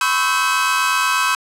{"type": "tone cluster", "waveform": "45% pulse", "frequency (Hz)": [1007, 1095, 1302, 1552, 2557], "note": ["B5", "C#6", "E6", "G6", "D#7"], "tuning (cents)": [33, -22, -22, -18, 47], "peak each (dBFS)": -22, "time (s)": [0.01, 1.35], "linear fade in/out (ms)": 2, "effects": ["low-pass 12000 Hz 12 dB/octave"]}